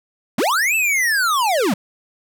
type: linear two-way sweep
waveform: square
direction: up then down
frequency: 163.4 to 2680 to 163.4 Hz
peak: -16 dBFS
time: 0.38-1.74 s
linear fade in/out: 5 ms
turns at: 0.75 s
effects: none